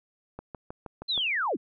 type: click train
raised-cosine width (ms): 1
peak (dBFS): -24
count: 6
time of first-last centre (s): 0.39-1.177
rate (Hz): 6.35
type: linear sweep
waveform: sine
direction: down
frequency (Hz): 4186 to 155.56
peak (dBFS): -25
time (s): 1.08-1.57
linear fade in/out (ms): 20
effects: none